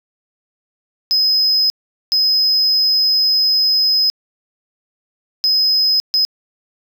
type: tone bursts at uneven times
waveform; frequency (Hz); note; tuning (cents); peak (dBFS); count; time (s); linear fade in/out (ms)
sine; 5070; D#8; +32; -9; 4; 1.11-1.7 / 2.12-4.1 / 5.44-6 / 6.14-6.25; 0
effects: tanh soft clip ceiling -10 dBFS + 8-bit